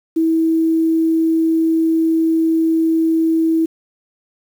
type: tone with quantisation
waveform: sine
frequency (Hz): 324.5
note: E4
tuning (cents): -27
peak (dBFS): -12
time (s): 0.16-3.66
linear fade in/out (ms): 10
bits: 7
effects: none